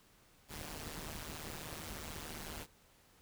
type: noise with amplitude modulation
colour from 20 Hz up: pink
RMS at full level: -42 dBFS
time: 0.48-2.67 s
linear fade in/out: 50 ms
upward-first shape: sine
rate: 154 Hz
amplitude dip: 85%
effects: pink hiss -66 dBFS RMS until 3.21 s